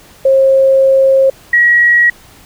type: tone pair in turn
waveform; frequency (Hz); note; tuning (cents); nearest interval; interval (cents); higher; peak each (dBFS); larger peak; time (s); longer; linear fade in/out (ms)
sine; 536 / 1910.1; C5 / A#6; +42 / +42; octave + minor seventh; 2200; second; -5; neither; 0.25-1.3 / 1.53-2.1; first; 5
effects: pink hiss -41 dBFS RMS until 2.45 s